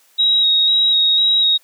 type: tone with vibrato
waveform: sine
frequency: 3800 Hz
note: A#7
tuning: 33 cents sharp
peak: -11 dBFS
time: 0.18-1.58 s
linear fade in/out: 20 ms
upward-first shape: square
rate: 2 Hz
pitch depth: 15 cents each way
effects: white hiss -54 dBFS RMS until 1.63 s + high-pass 400 Hz 12 dB/octave